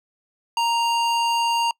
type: tone with band-pass filter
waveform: square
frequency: 932.3 Hz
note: A#5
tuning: in tune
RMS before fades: -21 dBFS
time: 0.57-1.71 s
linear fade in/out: 2 ms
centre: 2400 Hz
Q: 0.52
effects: noise-tail reverb RT60 0.1 s tail -26 dB re dry